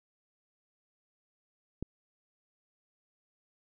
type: click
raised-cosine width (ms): 3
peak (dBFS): -22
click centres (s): 1.826
effects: none